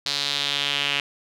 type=tone with band-pass filter sweep; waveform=sawtooth; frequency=142.4 Hz; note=C#3; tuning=47 cents sharp; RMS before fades=-25 dBFS; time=0.06-1 s; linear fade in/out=2 ms; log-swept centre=4300 to 2800 Hz; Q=3.7; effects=none